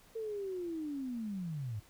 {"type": "linear sweep", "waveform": "sine", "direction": "down", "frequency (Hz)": [454.8, 98], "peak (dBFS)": -36, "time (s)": [0.15, 1.8], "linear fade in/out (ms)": 10, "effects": ["pink hiss -62 dBFS RMS until 1.89 s"]}